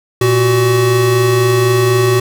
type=tone pair together; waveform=square; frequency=117.3 / 375.9 Hz; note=A#2 / F#4; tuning=+11 / +27 cents; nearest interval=octave + minor sixth; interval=2016 cents; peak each=-14 / -12 dBFS; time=0.21-2.2 s; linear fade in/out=5 ms; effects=none